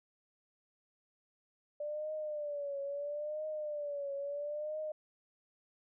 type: tone with vibrato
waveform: sine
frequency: 587.3 Hz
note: D5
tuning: in tune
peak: -36 dBFS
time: 1.8-4.92 s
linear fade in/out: 5 ms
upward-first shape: triangle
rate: 0.75 Hz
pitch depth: 99 cents each way
effects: none